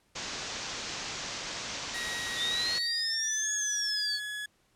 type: low-pass noise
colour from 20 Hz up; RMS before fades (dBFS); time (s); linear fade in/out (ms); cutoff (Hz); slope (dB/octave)
white; -38; 0.15-2.79; 10; 6800; 48
type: tone with pitch glide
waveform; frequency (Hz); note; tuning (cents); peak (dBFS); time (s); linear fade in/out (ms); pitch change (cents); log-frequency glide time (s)
30% pulse; 1899 to 1691.8; A#6 to G#6; +32 to +32; -32; 1.94-4.46; 5; -200; 2.8-3.56
type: exponential two-way sweep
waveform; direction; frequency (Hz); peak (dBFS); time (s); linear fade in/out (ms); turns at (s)
sine; up then down; 3484 to 6690 to 4349; -29; 2.36-4.2; 50; 3.53
effects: pink hiss -69 dBFS RMS until 4.75 s + low-pass 11000 Hz 12 dB/octave